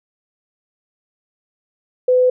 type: tone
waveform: sine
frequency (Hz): 504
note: B4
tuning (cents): +35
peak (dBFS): -10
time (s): 2.08-2.3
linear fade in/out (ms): 5
effects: none